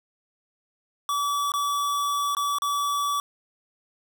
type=tone with dropouts; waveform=square; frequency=1148 Hz; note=D6; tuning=40 cents flat; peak=-24 dBFS; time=1.09-3.2 s; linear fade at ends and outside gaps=1 ms; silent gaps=1.519-1.538 / 2.35-2.368 / 2.585-2.62 s; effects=none